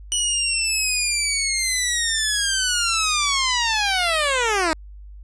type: linear sweep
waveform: 10% pulse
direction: down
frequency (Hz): 2960 to 306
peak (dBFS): -10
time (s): 0.12-4.73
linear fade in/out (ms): 0
effects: added 50 Hz sine -37 dBFS peak until 5.23 s + resampled to 22050 Hz